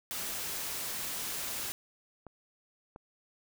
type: noise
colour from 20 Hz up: white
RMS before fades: -37 dBFS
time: 0.11-1.72 s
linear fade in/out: 0 ms
type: clicks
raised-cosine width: 1 ms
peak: -32 dBFS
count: 2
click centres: 2.267 / 2.961 s
effects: none